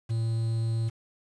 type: tone with quantisation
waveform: triangle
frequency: 113.5 Hz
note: A#2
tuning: 46 cents flat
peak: -23 dBFS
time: 0.09-0.9 s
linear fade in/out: 20 ms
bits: 8
effects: resampled to 24000 Hz